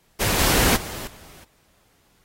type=noise with level steps; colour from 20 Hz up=pink; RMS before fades=-22 / -19 / -34 / -47 dBFS; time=0.19-1.45 s; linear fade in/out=20 ms; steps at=0.39 / 0.76 / 1.07 s; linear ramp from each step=2 ms; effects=pink hiss -62 dBFS RMS until 2.24 s + AAC 48 kbps